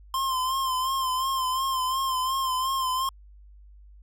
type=tone with vibrato; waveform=square; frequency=1046.5 Hz; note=C6; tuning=in tune; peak=-25 dBFS; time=0.14-3.09 s; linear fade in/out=2 ms; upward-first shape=sine; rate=2.8 Hz; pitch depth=48 cents each way; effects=added 50 Hz sine -47 dBFS peak until 4.02 s